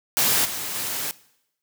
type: noise with level steps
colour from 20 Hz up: white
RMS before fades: -20 / -30 / -28 dBFS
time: 0.17-1.11 s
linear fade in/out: 0 ms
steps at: 0.44 / 0.74 s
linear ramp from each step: 20 ms
effects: noise-tail reverb RT60 0.8 s tail -20 dB re dry + high-pass 80 Hz 12 dB/octave